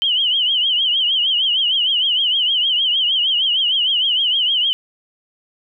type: tone with vibrato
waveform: sine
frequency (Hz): 3053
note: G7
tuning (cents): -46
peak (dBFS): -14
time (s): 0.02-4.73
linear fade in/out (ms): 0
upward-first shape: triangle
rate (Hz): 6.5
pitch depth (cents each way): 140
effects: none